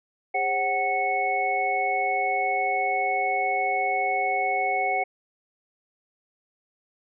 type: tone cluster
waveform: sine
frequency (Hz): 403.9 / 534 / 749 / 2204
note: G#4 / C5 / F#5 / C#7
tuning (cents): -48 / +35 / +21 / -11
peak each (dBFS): -33 / -33 / -24 / -27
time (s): 0.34-5.04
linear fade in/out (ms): 10
effects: none